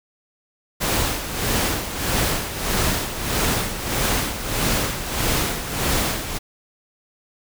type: noise with tremolo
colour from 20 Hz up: pink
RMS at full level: -20 dBFS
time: 0.8-6.39 s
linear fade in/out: 20 ms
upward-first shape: sine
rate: 1.6 Hz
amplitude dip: 65%
effects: none